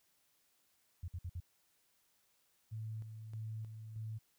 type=tone bursts; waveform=sine; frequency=87.31 Hz; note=F2; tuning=in tune; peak=-39 dBFS; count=4; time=1.03-1.402 s; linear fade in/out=5 ms; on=51 ms; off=56 ms
type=tone with tremolo; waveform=sine; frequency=110 Hz; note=A2; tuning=in tune; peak=-40 dBFS; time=2.71-4.19 s; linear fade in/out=20 ms; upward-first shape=square; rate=1.6 Hz; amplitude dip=50%
effects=white hiss -75 dBFS RMS until 4.38 s